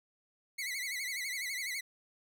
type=tone with vibrato; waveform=sawtooth; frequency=2095 Hz; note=C7; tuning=2 cents sharp; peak=-32 dBFS; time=0.58-1.81 s; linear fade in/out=10 ms; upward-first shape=sine; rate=12 Hz; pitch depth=120 cents each way; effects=none